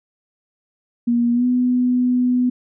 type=tone with pitch glide; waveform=sine; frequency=237.8 to 248.8 Hz; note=A#3 to B3; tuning=+35 to +13 cents; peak=-14 dBFS; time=1.07-2.5 s; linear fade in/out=10 ms; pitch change=+78 cents; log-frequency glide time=1.33-1.45 s; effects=none